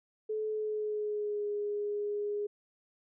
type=tone with pitch glide; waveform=sine; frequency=431.6 to 413.3 Hz; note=A4 to G#4; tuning=-33 to -8 cents; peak=-31 dBFS; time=0.29-2.47 s; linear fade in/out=10 ms; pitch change=-75 cents; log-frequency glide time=0.48-1.47 s; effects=none